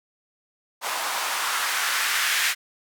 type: noise with band-pass filter sweep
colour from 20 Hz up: blue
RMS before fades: -25 dBFS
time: 0.81-2.55 s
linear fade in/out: 50 ms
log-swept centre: 840 to 1900 Hz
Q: 1.7
effects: none